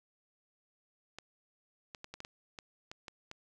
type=clicks; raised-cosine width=0.2 ms; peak=-27 dBFS; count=10; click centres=1.186 / 1.948 / 2.044 / 2.14 / 2.204 / 2.249 / 2.588 / 2.915 / 3.082 / 3.314 s; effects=none